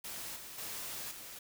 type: noise with level steps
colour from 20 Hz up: white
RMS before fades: -43 / -48 / -42 / -48 dBFS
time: 0.04-1.39 s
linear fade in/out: 5 ms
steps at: 0.36 / 0.58 / 1.11 s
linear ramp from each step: 5 ms
effects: none